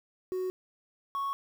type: tone pair in turn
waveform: sine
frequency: 370 / 1106.8 Hz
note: F#4 / C#6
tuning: 0 / -3 cents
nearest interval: octave + perfect fifth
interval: 1897 cents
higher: second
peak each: -27 dBFS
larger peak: neither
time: 0.32-0.5 / 1.15-1.33 s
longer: neither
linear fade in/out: 0 ms
effects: tanh soft clip ceiling -29 dBFS + 9-bit